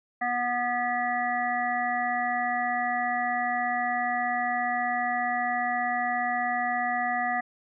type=harmonic tone; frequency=244.1 Hz; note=B3; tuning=20 cents flat; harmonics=1 / 3 / 5 / 7 / 8; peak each=-37 / -27 / -35 / -35 / -31 dBFS; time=0.21-7.41 s; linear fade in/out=10 ms; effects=none